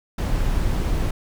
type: noise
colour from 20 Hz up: brown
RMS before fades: -21 dBFS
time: 0.18-1.11 s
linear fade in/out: 5 ms
effects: none